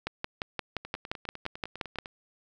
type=two click trains; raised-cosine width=0.3 ms; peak=-15 / -24 dBFS; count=12 / 13; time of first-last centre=0.07-1.986 / 0.85-2.058 s; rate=5.74 / 9.93 Hz; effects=none